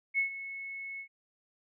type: tone with ADSR envelope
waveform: sine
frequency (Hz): 2195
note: C#7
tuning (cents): -18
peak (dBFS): -24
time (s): 0.14-1.08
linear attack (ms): 43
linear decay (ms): 110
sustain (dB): -14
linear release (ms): 85
effects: none